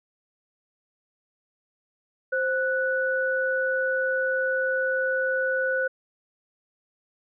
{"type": "tone pair together", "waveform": "sine", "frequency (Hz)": [523.3, 1480.1], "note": ["C5", "F#6"], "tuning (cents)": [0, 0], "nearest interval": "octave + tritone", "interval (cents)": 1800, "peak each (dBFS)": -25, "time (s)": [2.32, 5.88], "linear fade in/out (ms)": 10, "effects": []}